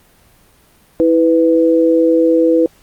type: tone pair together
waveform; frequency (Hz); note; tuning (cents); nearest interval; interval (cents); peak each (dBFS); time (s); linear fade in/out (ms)
sine; 326.3 / 497.1; E4 / B4; -18 / +11; perfect fifth; 729; -11; 1-2.66; 0
effects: pink hiss -50 dBFS RMS until 2.82 s + Opus 32 kbps